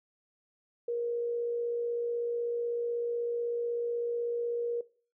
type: tone with amplitude modulation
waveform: sine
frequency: 473.4 Hz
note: A#4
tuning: 27 cents sharp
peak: -28 dBFS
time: 0.88-4.81 s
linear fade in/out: 5 ms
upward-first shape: sine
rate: 56.1 Hz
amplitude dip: 30%
effects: noise-tail reverb RT60 0.4 s tail -19 dB re dry